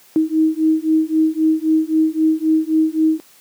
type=beating tone pair; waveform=sine; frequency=314.3 / 318.1 Hz; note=D#4 / D#4; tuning=+18 / +38 cents; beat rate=3.8 Hz; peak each=-16 dBFS; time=0.16-3.2 s; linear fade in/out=0 ms; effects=white hiss -49 dBFS RMS until 3.4 s + high-pass 150 Hz 12 dB/octave